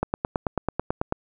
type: click train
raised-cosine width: 1 ms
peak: -9 dBFS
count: 11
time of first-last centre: 0.03-1.124 s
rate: 9.14 Hz
effects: none